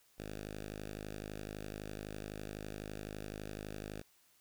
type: tone with notch filter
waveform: 5% pulse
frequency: 51.91 Hz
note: G#1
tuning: in tune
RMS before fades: -45 dBFS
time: 0.18-4.02 s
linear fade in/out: 10 ms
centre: 1000 Hz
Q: 1.6
effects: white hiss -69 dBFS RMS until 4.4 s